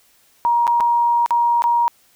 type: tone with dropouts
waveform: sine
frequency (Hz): 946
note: A#5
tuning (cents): +25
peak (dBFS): -13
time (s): 0.45-1.88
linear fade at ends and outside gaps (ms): 0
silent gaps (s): 0.669-0.677 / 0.802-0.807 / 1.261-1.307 / 1.621-1.64
effects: white hiss -56 dBFS RMS until 2.15 s